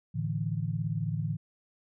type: chord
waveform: sine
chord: A suspended fourth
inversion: none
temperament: equal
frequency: 110 / 146.83 / 164.81 Hz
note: A2 / D3 / E3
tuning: 0 / 0 / 0 cents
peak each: -33 dBFS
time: 0.14-1.37 s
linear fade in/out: 20 ms
effects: none

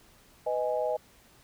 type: chord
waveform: sine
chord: G# minor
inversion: first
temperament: just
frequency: 498.4 / 623 / 830.6 Hz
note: B4 / D#5 / G#5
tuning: +16 / +2 / 0 cents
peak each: -31 / -29 / -34 dBFS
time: 0.46-0.97 s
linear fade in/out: 10 ms
effects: pink hiss -59 dBFS RMS until 1.43 s

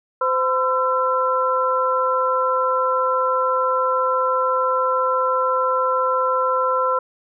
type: tone cluster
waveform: sine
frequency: 515 / 1018 / 1343 Hz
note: C5 / C6 / E6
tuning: -28 / -48 / +32 cents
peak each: -21 dBFS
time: 0.21-6.99 s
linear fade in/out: 5 ms
effects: none

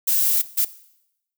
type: noise bursts at uneven times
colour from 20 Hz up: violet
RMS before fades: -19 dBFS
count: 2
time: 0.07-0.42 / 0.57-0.65 s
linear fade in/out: 10 ms
effects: noise-tail reverb RT60 0.8 s tail -17 dB re dry

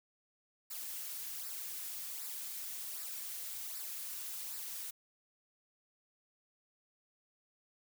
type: noise with flanger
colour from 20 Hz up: blue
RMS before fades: -43 dBFS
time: 0.7-4.91 s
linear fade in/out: 10 ms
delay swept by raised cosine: 0.31 to 4.61 ms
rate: 1.3 Hz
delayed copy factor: -0.6
effects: none

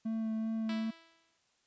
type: tone with vibrato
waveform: triangle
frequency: 221.9 Hz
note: A3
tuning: 15 cents sharp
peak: -30 dBFS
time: 0.05-0.91 s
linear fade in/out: 10 ms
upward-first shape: sine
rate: 2.6 Hz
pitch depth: 12 cents each way
type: tone with exponential decay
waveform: 5% pulse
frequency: 329.6 Hz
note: E4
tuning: in tune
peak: -28 dBFS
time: 0.69-1.38 s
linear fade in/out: 1 ms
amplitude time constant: 150 ms
effects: white hiss -73 dBFS RMS until 1.66 s + resampled to 16000 Hz

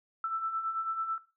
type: beating tone pair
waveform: sine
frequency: 1318.5 / 1327.6 Hz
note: E6 / E6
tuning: 0 / +12 cents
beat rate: 9.1 Hz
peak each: -39 / -31 dBFS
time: 0.24-1.18 s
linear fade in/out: 2 ms
effects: noise-tail reverb RT60 0.3 s tail -17 dB re dry

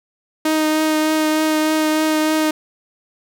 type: tone with vibrato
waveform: sawtooth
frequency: 311.1 Hz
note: D#4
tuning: in tune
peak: -11 dBFS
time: 0.45-2.51 s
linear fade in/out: 5 ms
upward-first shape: triangle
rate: 3.3 Hz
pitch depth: 15 cents each way
effects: none

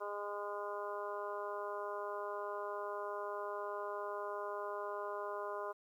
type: harmonic tone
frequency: 204.8 Hz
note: G#3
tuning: 24 cents flat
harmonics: 2 / 3 / 4 / 5 / 6 / 7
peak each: -44 / -44 / -51 / -44 / -48 / -52 dBFS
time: 0-5.73 s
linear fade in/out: 20 ms
effects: 12-bit

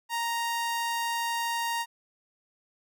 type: tone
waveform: sawtooth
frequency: 932.3 Hz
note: A#5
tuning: in tune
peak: -24 dBFS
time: 0.09-1.86 s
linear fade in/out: 50 ms
effects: none

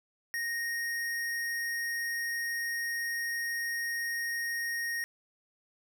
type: tone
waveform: square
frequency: 1863 Hz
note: A#6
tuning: 2 cents flat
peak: -32 dBFS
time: 0.34-5.04 s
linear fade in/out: 0 ms
effects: none

